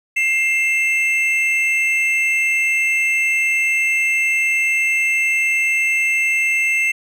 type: tone pair together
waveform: triangle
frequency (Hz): 2112 / 2661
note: C7 / E7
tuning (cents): +16 / +16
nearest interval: major third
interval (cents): 400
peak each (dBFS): -16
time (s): 0.16-6.92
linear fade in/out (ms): 10
effects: none